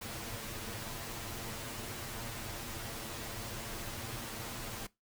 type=noise with comb filter; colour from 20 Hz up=pink; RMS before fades=-42 dBFS; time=0.01-4.87 s; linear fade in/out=10 ms; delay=8.8 ms; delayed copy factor=+0.7; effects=noise-tail reverb RT60 0.2 s tail -20 dB re dry